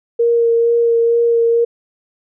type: tone with vibrato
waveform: sine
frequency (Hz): 466.2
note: A#4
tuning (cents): 0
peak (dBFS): -10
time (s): 0.19-1.65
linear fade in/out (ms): 10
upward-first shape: sine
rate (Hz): 2.2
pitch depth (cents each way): 13
effects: none